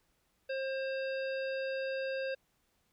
harmonic tone, 533 Hz, C5, 32 cents sharp, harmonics 1 / 3 / 5 / 7 / 9, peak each -34 / -42 / -45 / -53 / -52 dBFS, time 0.49-2.35 s, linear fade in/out 10 ms, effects pink hiss -75 dBFS RMS until 2.92 s

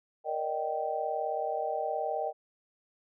sine chord, Eb major seventh, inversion second, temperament just, 466.7 / 583.4 / 622.3 / 777.8 Hz, Bb4 / D5 / Eb5 / G5, +2 / -12 / 0 / -14 cents, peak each -37 / -38 / -34 / -33 dBFS, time 0.24-2.33 s, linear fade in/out 50 ms, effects none

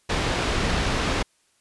pink low-pass noise, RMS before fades -24 dBFS, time 0.09-1.23 s, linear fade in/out 10 ms, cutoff 4600 Hz, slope 12 dB/octave, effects white hiss -65 dBFS RMS until 1.6 s + resampled to 24000 Hz

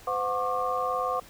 sine tone cluster, 511 / 728 / 1085 / 1184 Hz, C5 / F#5 / C#6 / D6, -41 / -28 / -37 / +14 cents, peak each -31 dBFS, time 0.07-1.2 s, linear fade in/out 5 ms, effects pink hiss -51 dBFS RMS until 1.29 s

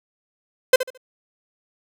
45% pulse tone with echo, 514 Hz, C5, 31 cents flat, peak -8 dBFS, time 0.73-0.76 s, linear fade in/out 5 ms, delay 72 ms, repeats 3, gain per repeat -12 dB, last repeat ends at 0.976 s, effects none

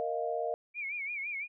sine chord, Bb suspended fourth, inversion none, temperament equal, 466.2 / 622.3 / 698.5 Hz, Bb4 / Eb5 / F5, 0 / 0 / 0 cents, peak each -35 dBFS, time 0-0.54 s, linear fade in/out 0 ms
sine tone with vibrato, 2300 Hz, D7, 37 cents flat, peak -34 dBFS, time 0.74-1.48 s, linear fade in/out 50 ms, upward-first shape sine, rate 5.9 Hz, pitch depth 110 cents each way
effects none

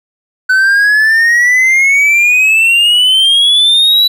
triangle exponential sweep, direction up, 1504 to 3962 Hz, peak -4 dBFS, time 0.49-4.08 s, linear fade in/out 10 ms, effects none

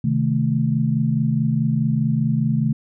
sine chord, A diminished, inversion first, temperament equal, 130.81 / 155.56 / 220 Hz, C3 / Eb3 / A3, 0 / 0 / 0 cents, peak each -21 dBFS, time 0.04-2.73 s, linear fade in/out 5 ms, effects none

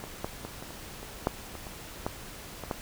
clicks, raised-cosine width 1 ms, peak -24 / -17 / -22 / -26 / -29 / -28 / -10 / -26 / -28 / -15 / -23 / -15 dBFS, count 12, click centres 0.039 / 0.245 / 0.45 / 0.625 / 0.706 / 1.03 / 1.271 / 1.553 / 1.668 / 2.065 / 2.637 / 2.712 s, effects pink hiss -44 dBFS RMS until 2.81 s

